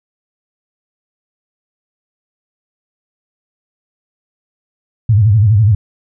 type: tone with vibrato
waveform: sine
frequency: 106.1 Hz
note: G#2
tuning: 38 cents sharp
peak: -6 dBFS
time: 5.09-5.75 s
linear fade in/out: 5 ms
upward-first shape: sine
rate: 12 Hz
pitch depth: 160 cents each way
effects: none